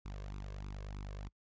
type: tone with flanger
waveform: sawtooth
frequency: 49.6 Hz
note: G1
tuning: 21 cents sharp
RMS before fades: -44 dBFS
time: 0.05-1.29 s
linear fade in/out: 10 ms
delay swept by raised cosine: 0.79 to 1.89 ms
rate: 3.2 Hz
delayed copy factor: +0.75
effects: noise-tail reverb RT60 0.1 s tail -25 dB re dry + resampled to 16000 Hz